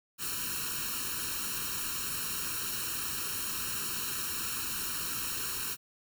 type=noise with comb filter; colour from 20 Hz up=white; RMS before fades=-35 dBFS; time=0.18-5.77 s; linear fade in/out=50 ms; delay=0.72 ms; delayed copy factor=+1; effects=none